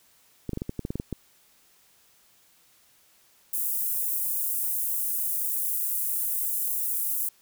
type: clicks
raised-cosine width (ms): 3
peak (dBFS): -17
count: 11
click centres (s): 0.493 / 0.533 / 0.574 / 0.619 / 0.694 / 0.793 / 0.851 / 0.905 / 0.956 / 0.999 / 1.127
type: high-pass noise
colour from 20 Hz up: pink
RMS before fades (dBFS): -28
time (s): 3.53-7.29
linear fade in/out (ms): 5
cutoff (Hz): 11000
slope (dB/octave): 24
effects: white hiss -61 dBFS RMS until 7.41 s